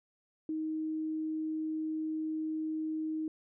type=tone; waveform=sine; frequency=313.9 Hz; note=D#4; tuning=15 cents sharp; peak=-32 dBFS; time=0.49-3.28 s; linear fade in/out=2 ms; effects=none